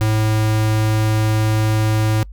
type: tone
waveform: square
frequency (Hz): 108.7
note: A2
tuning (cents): -21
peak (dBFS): -15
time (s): 0.01-2.23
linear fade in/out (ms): 0
effects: noise-tail reverb RT60 0.1 s tail -26 dB re dry + added 50 Hz sine -32 dBFS peak until 2.32 s